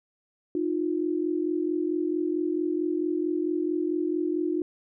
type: tone pair together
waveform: sine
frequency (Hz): 309.3 / 353.8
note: D#4 / F4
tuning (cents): -10 / +23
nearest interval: major second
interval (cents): 233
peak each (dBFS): -27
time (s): 0.55-4.62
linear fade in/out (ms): 2
effects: none